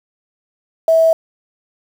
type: tone with quantisation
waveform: sine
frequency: 651 Hz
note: E5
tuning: 22 cents flat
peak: -8 dBFS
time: 0.88-1.13 s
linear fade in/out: 2 ms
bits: 6
effects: none